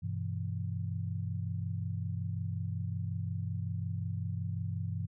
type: chord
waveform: sine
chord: E minor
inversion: first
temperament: equal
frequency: 98 / 123.47 / 164.81 Hz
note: G2 / B2 / E3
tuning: 0 / 0 / 0 cents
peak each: -35 / -39 / -39 dBFS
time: 0.02-5.07 s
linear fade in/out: 20 ms
effects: none